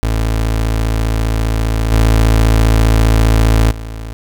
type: tone with level steps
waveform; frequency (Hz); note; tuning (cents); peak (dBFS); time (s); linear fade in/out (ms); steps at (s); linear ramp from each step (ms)
30% pulse; 55; A1; 0; -10 / -5 / -21; 0.03-4.13; 0; 1.91 / 3.7; 20
effects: none